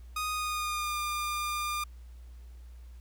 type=tone with pitch glide; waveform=sawtooth; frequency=1243 to 1202.7 Hz; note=D#6 to D6; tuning=-2 to +41 cents; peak=-27 dBFS; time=0.16-1.84 s; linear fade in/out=5 ms; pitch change=-57 cents; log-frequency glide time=0.32-0.99 s; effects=added 60 Hz sine -45 dBFS peak until 3 s + pink hiss -66 dBFS RMS until 3 s